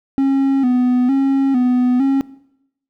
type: tone with vibrato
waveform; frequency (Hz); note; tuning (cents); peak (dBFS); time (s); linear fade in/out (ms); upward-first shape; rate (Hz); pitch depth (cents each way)
triangle; 260.2; C4; -9; -10; 0.18-2.21; 0; square; 1.1; 76
effects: noise-tail reverb RT60 0.8 s tail -20 dB re dry